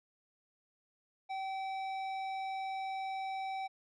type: tone with hard clipping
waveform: triangle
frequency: 769 Hz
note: G5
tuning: 33 cents flat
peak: -38 dBFS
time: 1.29-3.68 s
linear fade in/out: 20 ms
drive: 14 dB
effects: resampled to 22050 Hz